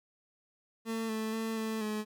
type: tone with pitch steps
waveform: 30% pulse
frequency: 225.3 / 219.5 / 223.6 / 220.8 / 213.3 Hz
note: A3 / A3 / A3 / A3 / G#3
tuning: +41 / -4 / +28 / +6 / +46 cents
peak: -30 dBFS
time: 0.85-2.05 s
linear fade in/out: 50 ms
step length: 240 ms
effects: 12-bit